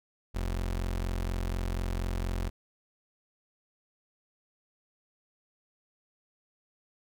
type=tone; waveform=30% pulse; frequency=44.15 Hz; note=F1; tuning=20 cents sharp; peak=-27 dBFS; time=0.34-2.5 s; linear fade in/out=20 ms; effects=none